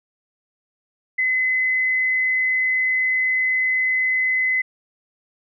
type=tone; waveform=sine; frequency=2032 Hz; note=B6; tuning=49 cents sharp; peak=-17 dBFS; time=1.18-4.62 s; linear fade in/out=10 ms; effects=none